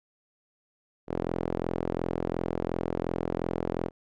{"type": "tone with band-pass filter", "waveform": "sawtooth", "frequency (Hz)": 42.81, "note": "F1", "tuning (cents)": -34, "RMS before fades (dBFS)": -31, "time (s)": [1.07, 3.91], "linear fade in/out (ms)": 50, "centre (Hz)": 430, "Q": 1.2, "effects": []}